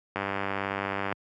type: click train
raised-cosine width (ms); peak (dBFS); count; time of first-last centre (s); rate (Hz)
0.5; -14; 96; 0.16-1.125; 98.4
effects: high-pass 100 Hz 12 dB/octave